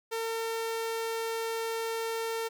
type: tone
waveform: sawtooth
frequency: 453.4 Hz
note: A#4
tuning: 48 cents flat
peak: -27 dBFS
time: 0.11-2.49 s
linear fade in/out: 20 ms
effects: none